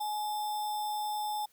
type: tone with sample-and-hold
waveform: sine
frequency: 842 Hz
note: G#5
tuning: 24 cents sharp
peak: -31 dBFS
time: 0-1.46 s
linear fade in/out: 10 ms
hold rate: 4410 Hz
effects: white hiss -67 dBFS RMS until 1.52 s